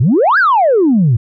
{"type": "exponential two-way sweep", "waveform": "sine", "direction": "up then down", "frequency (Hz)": [105.3, 1684, 105.3], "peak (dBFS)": -6, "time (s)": [0, 1.17], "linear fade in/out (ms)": 10, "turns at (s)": 0.38, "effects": ["tanh soft clip ceiling -4 dBFS"]}